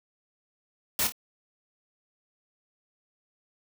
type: noise with echo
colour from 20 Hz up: white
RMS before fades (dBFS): -26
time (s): 0.99-1.07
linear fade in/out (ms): 2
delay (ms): 26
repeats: 2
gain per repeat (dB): -8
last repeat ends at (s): 1.122
effects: none